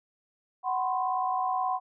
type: tone cluster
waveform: sine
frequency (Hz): 746 / 1008 / 1067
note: F#5 / B5 / C6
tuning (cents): +14 / +35 / +34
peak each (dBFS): -28 / -31 / -33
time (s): 0.63-1.8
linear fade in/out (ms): 50
effects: none